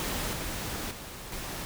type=noise with level steps; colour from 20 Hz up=pink; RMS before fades=-32 / -35 / -42 / -37 dBFS; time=0-1.65 s; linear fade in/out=0 ms; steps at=0.33 / 0.91 / 1.32 s; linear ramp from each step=2 ms; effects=none